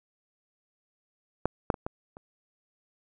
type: clicks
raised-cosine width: 1 ms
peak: -10 / -8 / -23 / -18 / -30 dBFS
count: 5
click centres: 1.456 / 1.702 / 1.742 / 1.865 / 2.169 s
effects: none